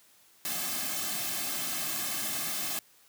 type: noise with comb filter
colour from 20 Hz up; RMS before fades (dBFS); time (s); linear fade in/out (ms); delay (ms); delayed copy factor
white; -33; 0.45-2.79; 0; 2.1; -1
effects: white hiss -61 dBFS RMS until 3.08 s + high-pass 100 Hz 12 dB/octave